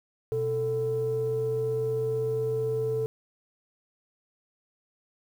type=tone pair together; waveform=sine; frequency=124.06 / 442.1 Hz; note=B2 / A4; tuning=+8 / +8 cents; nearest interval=octave + minor seventh; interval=2200 cents; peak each=-31 / -25 dBFS; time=0.32-3.06 s; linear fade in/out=0 ms; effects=tanh soft clip ceiling -20 dBFS + 9-bit